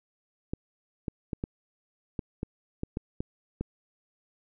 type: clicks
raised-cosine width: 3 ms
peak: -18 dBFS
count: 10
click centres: 0.535 / 1.082 / 1.332 / 1.439 / 2.192 / 2.431 / 2.834 / 2.971 / 3.205 / 3.61 s
effects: none